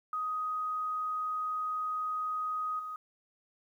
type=tone with level steps; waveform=sine; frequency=1252 Hz; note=D#6; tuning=10 cents sharp; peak=-31 / -37 dBFS; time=0.13-2.96 s; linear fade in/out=2 ms; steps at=2.79 s; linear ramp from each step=5 ms; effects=11-bit